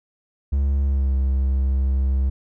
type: tone with pitch glide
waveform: triangle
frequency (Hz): 69.3 to 66.52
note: C#2 to C2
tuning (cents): 0 to +29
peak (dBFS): -15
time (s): 0.52-2.3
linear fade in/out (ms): 10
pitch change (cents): -71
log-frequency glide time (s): 0.84-1.14
effects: none